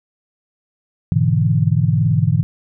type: chord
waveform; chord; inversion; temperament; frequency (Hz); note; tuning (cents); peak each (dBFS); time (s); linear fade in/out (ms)
sine; E dominant seventh; first; equal; 103.83 / 123.47 / 146.83 / 164.81; G#2 / B2 / D3 / E3; 0 / 0 / 0 / 0; -18; 1.12-2.43; 0
effects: none